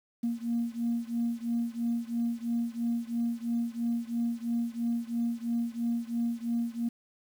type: beating tone pair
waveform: sine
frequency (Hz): 233.1 / 236.1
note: A#3 / A#3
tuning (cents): 0 / +22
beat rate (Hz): 3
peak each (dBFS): -30 / -31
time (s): 0.23-6.89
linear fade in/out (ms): 10
effects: tanh soft clip ceiling -22 dBFS + 9-bit